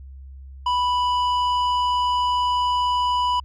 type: tone with low-pass filter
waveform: square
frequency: 987.8 Hz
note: B5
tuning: in tune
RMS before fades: -21 dBFS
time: 0.66-3.4 s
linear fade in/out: 5 ms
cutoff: 3300 Hz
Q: 0.84
effects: added 67 Hz sine -37 dBFS peak until 3.44 s